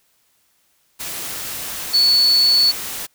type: tone in noise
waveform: sine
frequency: 4435 Hz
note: C#8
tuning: in tune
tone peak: -11 dBFS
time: 1.93-2.72 s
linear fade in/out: 20 ms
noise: white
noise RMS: -28 dBFS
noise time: 0.99-3.07 s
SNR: +14 dB
effects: white hiss -62 dBFS RMS until 3.14 s